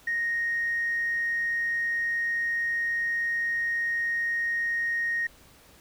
triangle tone with tanh clipping, 1864.7 Hz, A#6, in tune, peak -25 dBFS, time 0.07-5.27 s, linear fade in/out 5 ms, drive 4 dB, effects pink hiss -55 dBFS RMS until 5.8 s

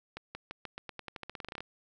accelerating click train, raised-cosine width 0.3 ms, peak -24 dBFS, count 19, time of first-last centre 0.17-1.606 s, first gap 180 ms, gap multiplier 0.89, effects none

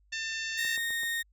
harmonic tone, 895 Hz, A5, 29 cents sharp, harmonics 2 / 3 / 4 / 5 / 6 / 7 / 8, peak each -35 / -39 / -41 / -43 / -45 / -46 / -47 dBFS, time 0.12-0.77 s, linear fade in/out 10 ms
35% pulse tone, 1849 Hz, A#6, 15 cents flat, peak -28 dBFS, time 0.57-1.23 s, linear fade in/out 20 ms
click train, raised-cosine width 1 ms, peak -35 dBFS, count 4, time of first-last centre 0.65-1.033 s, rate 7.83 Hz
effects added 50 Hz sine -62 dBFS peak until 1.32 s

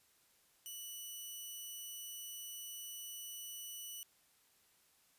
5% pulse tone, 2960 Hz, F#7, in tune, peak -36 dBFS, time 0.66-4.03 s, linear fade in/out 0 ms, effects white hiss -71 dBFS RMS until 5.18 s + resampled to 32000 Hz

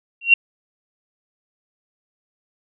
sine tone with exponential growth, 2748 Hz, F7, 29 cents flat, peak -4 dBFS, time 0.21-0.34 s, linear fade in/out 5 ms, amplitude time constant 28 ms, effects none

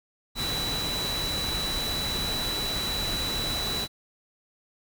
sine tone in noise, 3951 Hz, B7, in tune, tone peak -29 dBFS, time 0.35-3.88 s, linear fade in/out 50 ms, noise pink, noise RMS -32 dBFS, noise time 0.35-3.88 s, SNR 0 dB, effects none

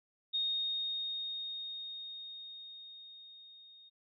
sine tone with level ramp, 3710 Hz, A#7, 9 cents flat, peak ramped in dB -30 to -55 dBFS, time 0.33-3.9 s, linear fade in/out 20 ms, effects none

